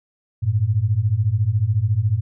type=beating tone pair; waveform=sine; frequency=98 / 112 Hz; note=G2 / A2; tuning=0 / +31 cents; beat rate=14 Hz; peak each=-20 / -18 dBFS; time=0.42-2.21 s; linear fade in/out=20 ms; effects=none